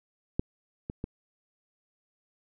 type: clicks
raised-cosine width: 3 ms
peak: -13 / -21 / -20 dBFS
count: 3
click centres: 0.395 / 0.899 / 1.041 s
effects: none